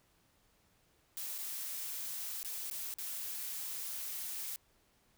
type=noise with dropouts; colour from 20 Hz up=blue; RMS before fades=-41 dBFS; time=1.17-4.56 s; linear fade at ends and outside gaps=0 ms; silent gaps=1.381-1.386 / 2.43-2.447 / 2.7-2.711 / 2.94-2.985 s; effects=pink hiss -71 dBFS RMS until 5.17 s